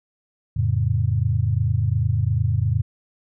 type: chord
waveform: sine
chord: F augmented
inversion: none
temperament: equal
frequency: 87.31 / 110 / 138.59 Hz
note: F2 / A2 / C#3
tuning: 0 / 0 / 0 cents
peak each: -23 / -20 / -24 dBFS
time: 0.56-2.82 s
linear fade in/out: 10 ms
effects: none